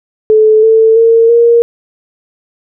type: tone with pitch steps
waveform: sine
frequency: 433.6 / 445 / 456.7 / 468.8 Hz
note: A4 / A4 / A#4 / A#4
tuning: -25 / +20 / -36 / +10 cents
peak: -3 dBFS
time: 0.3-1.62 s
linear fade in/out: 0 ms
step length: 330 ms
effects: none